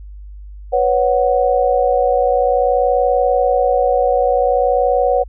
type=chord; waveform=sine; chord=B suspended second; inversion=none; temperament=equal; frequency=493.9 / 554.4 / 740 Hz; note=B4 / C#5 / F#5; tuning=0 / 0 / 0 cents; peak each=-16 dBFS; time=0.72-5.24 s; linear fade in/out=20 ms; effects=added 50 Hz sine -31 dBFS peak until 5.28 s